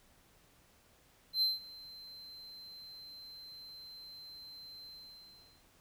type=tone with ADSR envelope; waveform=triangle; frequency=4100 Hz; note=C8; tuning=36 cents flat; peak=-25 dBFS; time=1.33-5.65 s; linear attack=89 ms; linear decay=170 ms; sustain=-22 dB; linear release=790 ms; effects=pink hiss -66 dBFS RMS until 5.8 s